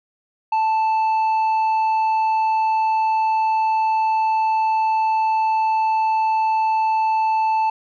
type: tone with tanh clipping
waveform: sine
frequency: 880 Hz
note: A5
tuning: in tune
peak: -17 dBFS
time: 0.52-7.7 s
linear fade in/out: 5 ms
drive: 5 dB
effects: none